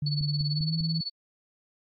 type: tone with pitch glide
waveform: sine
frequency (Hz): 147.3 to 162.5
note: D3 to E3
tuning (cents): +6 to -24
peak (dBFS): -26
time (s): 0.02-1.01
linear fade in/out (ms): 5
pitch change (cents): +170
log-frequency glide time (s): 0.49-0.75
type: tone with tremolo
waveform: sine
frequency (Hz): 4435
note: C#8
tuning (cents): 0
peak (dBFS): -28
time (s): 0.06-1.1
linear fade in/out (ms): 5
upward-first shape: sine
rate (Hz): 18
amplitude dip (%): 90
type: click train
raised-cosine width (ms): 5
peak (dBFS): -27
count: 4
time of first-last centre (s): 0.21-0.808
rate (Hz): 5.02
effects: AAC 48 kbps